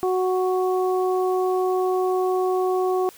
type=harmonic tone; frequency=370 Hz; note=F#4; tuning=in tune; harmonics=1 / 2 / 3; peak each=-20 / -26 / -30 dBFS; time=0.03-3.09 s; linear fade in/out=0 ms; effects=white hiss -48 dBFS RMS until 3.17 s